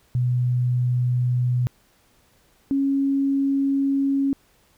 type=tone pair in turn; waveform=sine; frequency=123.9 / 275.3 Hz; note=B2 / C#4; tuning=+6 / -12 cents; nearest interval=octave + major second; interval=1382 cents; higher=second; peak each=-18 dBFS; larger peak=neither; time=0.15-1.67 / 2.71-4.33 s; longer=second; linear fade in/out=0 ms; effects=pink hiss -60 dBFS RMS until 4.77 s